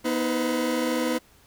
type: tone cluster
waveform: 40% pulse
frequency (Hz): 243.4 / 316.4 / 508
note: B3 / D#4 / B4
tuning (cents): -25 / +29 / +49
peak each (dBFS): -27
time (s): 0.04-1.19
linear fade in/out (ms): 20
effects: pink hiss -57 dBFS RMS until 1.46 s